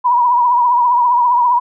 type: tone with vibrato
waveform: sine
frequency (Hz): 972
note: B5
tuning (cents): -28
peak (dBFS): -9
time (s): 0.04-1.6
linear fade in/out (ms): 20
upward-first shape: triangle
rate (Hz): 15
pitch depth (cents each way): 70
effects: none